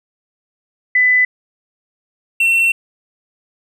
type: tone pair in turn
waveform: sine / triangle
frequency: 2000 / 2708 Hz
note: B6 / E7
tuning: +21 / +46 cents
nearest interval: perfect fourth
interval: 525 cents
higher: second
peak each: -9 dBFS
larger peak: neither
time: 0.95-1.25 / 2.4-2.72 s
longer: second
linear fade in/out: 5 ms
effects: none